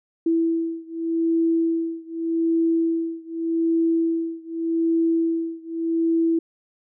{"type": "beating tone pair", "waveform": "sine", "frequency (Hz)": [329.6, 330.44], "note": ["E4", "E4"], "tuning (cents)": [0, 4], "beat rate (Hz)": 0.84, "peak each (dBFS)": [-22, -23], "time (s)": [0.26, 6.39], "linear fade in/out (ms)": 5, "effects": []}